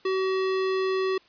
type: tone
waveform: square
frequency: 379.1 Hz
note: F#4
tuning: 42 cents sharp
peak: -24 dBFS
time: 0.05-1.18 s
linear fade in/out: 5 ms
effects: white hiss -58 dBFS RMS until 1.28 s + resampled to 11025 Hz